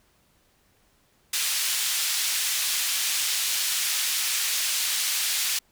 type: band-pass noise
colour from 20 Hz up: pink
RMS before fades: -26 dBFS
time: 1.33-5.59 s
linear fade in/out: 5 ms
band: 2900 to 15000 Hz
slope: 12 dB/octave
effects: pink hiss -64 dBFS RMS until 5.71 s